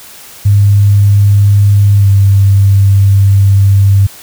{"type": "tone with pitch glide", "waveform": "sine", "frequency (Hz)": [101.2, 98.66], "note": ["G#2", "G2"], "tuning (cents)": [-44, 12], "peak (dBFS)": -3, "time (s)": [0.45, 4.07], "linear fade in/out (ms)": 10, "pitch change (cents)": -44, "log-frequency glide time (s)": [1.97, 2.07], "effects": ["white hiss -33 dBFS RMS until 4.22 s"]}